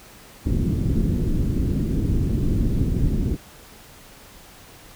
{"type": "low-pass noise", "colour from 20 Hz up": "pink", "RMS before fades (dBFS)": -21, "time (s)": [0.45, 3.37], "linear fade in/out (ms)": 20, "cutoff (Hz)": 310, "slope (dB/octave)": 24, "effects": ["pink hiss -46 dBFS RMS until 4.95 s"]}